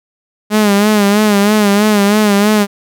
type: tone with vibrato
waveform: sawtooth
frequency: 207 Hz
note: G#3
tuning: 5 cents flat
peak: -4 dBFS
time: 0.5-2.67 s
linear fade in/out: 50 ms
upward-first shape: sine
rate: 3.1 Hz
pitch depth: 66 cents each way
effects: none